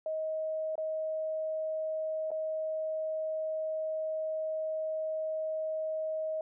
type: tone with dropouts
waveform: sine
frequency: 630 Hz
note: D#5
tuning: 21 cents sharp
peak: -31 dBFS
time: 0.06-6.41 s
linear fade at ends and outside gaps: 2 ms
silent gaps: 0.755-0.779 / 2.306-2.315 s
effects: none